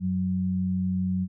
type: tone pair together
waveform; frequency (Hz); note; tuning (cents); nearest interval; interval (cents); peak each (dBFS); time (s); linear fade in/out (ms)
sine; 92.5 / 185; F#2 / F#3; 0 / 0; octave; 1200; -31 / -24; 0-1.28; 50
effects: none